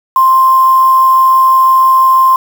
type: tone with quantisation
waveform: sine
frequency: 1049 Hz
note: C6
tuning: 4 cents sharp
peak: -4 dBFS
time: 0.16-2.36 s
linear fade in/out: 2 ms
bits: 4
effects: none